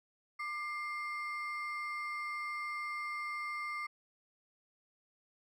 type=ring-modulated tone; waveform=triangle; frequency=1650 Hz; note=G#6; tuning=12 cents flat; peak=-32 dBFS; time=0.39-3.87 s; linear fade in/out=10 ms; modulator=457 Hz; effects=none